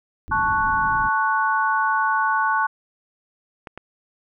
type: low-pass noise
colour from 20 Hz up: pink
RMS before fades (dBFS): -34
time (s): 0.28-1.09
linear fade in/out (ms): 0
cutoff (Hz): 320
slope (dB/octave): 48
type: chord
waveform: sine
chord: F# minor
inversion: first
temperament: equal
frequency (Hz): 880 / 1108.7 / 1480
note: A5 / C#6 / F#6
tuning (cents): 0 / 0 / 0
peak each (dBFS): -22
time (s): 0.31-2.67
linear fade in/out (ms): 10
type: clicks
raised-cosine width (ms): 0.5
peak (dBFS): -20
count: 2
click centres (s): 3.672 / 3.776
effects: none